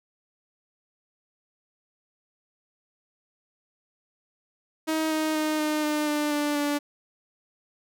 sawtooth tone with pitch steps, 316.2 / 312.4 / 308.6 / 304.9 / 301.2 / 297.6 / 294 / 290.5 Hz, D#4 / D#4 / D#4 / D#4 / D4 / D4 / D4 / D4, +28 / +7 / -14 / -35 / +44 / +23 / +2 / -19 cents, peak -20 dBFS, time 4.87-6.79 s, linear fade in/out 20 ms, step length 240 ms, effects none

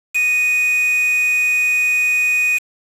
triangle tone with quantisation, 2485 Hz, D#7, 3 cents flat, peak -12 dBFS, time 0.14-2.59 s, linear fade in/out 20 ms, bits 4, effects low-pass 12000 Hz 12 dB/octave

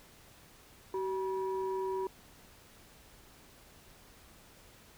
sine tone pair together, 380 / 967 Hz, F#4 / B5, +46 / -37 cents, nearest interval octave + major third, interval 1617 cents, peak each -32 / -37 dBFS, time 0.94-2.07 s, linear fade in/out 2 ms, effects tanh soft clip ceiling -26 dBFS + pink hiss -58 dBFS RMS until 4.97 s

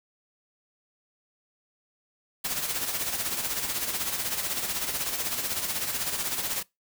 white noise with tremolo, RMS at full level -28 dBFS, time 2.44-6.63 s, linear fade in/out 10 ms, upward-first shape sine, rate 16 Hz, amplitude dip 55%, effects noise-tail reverb RT60 0.2 s tail -23 dB re dry

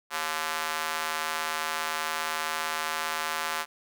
square tone with high-pass filter, 78.8 Hz, D#2, 23 cents sharp, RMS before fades -31 dBFS, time 0.1-3.66 s, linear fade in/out 50 ms, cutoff 1100 Hz, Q 1.3, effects none

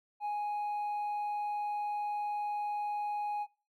triangle tone with hard clipping, 830.6 Hz, G#5, in tune, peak -31 dBFS, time 0.2-3.47 s, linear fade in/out 50 ms, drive 1 dB, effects noise-tail reverb RT60 0.3 s tail -20 dB re dry

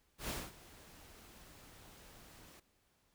pink noise with ADSR envelope, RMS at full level -39 dBFS, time 0.18-2.6 s, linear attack 110 ms, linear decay 220 ms, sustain -19 dB, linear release 7 ms, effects pink hiss -75 dBFS RMS until 3.14 s

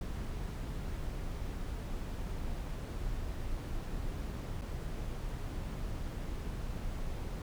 brown noise with dropouts, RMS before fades -38 dBFS, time 0.01-7.42 s, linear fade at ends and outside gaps 2 ms, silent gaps 4.612-4.618 s, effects none

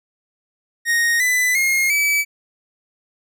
45% pulse tone with pitch steps, 1864.7 / 1998.5 / 2142 / 2296 Hz, A#6 / B6 / C7 / D7, 0 / +20 / +40 / -40 cents, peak -15 dBFS, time 0.85-2.25 s, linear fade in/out 50 ms, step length 350 ms, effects none

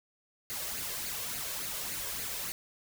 white noise with flanger, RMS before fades -37 dBFS, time 0.5-2.52 s, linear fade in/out 0 ms, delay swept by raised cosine 0.44 to 1.94 ms, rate 3.5 Hz, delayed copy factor +0.55, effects none

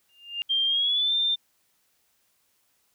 sine tone with exponential growth, 2806 Hz, F7, 8 cents sharp, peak -24 dBFS, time 0.09-0.42 s, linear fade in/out 0 ms, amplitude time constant 71 ms
sine tone with pitch glide, 3180 to 3590 Hz, G7 to A7, +24 to +34 cents, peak -21 dBFS, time 0.49-1.36 s, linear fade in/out 20 ms, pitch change +210 cents, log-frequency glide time 0.66-1.14 s
effects white hiss -69 dBFS RMS until 2.94 s

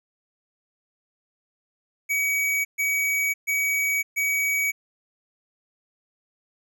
square tone bursts, 2266 Hz, C#7, 37 cents sharp, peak -22 dBFS, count 4, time 2.09-4.72 s, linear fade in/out 20 ms, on 560 ms, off 130 ms, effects none

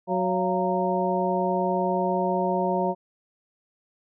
harmonic tone with a mistuned harmonic, 185 Hz, F#3, in tune, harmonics 1 / 2 / 3 / 4 / 5, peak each -28 / -28 / -28 / -28 / -28 dBFS, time 0.07-2.95 s, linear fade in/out 50 ms, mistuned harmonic 4, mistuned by -110 cents, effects none

